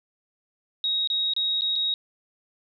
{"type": "tone with dropouts", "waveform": "sine", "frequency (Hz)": 3784, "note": "A#7", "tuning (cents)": 25, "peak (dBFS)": -22, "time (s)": [0.84, 1.94], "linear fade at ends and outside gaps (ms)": 1, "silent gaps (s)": [[1.074, 1.101], [1.336, 1.364], [1.61, 1.619], [1.756, 1.76]], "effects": []}